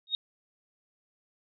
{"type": "tone with exponential growth", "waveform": "sine", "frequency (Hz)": 3729, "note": "A#7", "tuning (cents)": 0, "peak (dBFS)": -21, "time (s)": [0.07, 0.15], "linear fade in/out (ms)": 1, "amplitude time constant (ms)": 17, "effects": []}